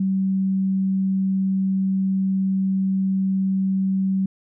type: tone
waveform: sine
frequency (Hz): 191.5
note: G3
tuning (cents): -40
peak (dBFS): -18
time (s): 0-4.26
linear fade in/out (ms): 5
effects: none